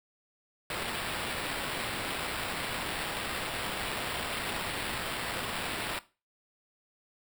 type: noise with sample-and-hold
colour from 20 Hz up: blue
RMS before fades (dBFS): -35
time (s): 0.7-5.99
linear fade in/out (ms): 2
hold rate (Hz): 6300
effects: noise-tail reverb RT60 0.3 s tail -17 dB re dry